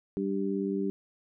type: harmonic tone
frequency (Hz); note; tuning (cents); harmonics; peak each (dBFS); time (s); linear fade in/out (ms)
98; G2; 0; 2 / 3 / 4; -31 / -33 / -32; 0.17-0.9; 0
effects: none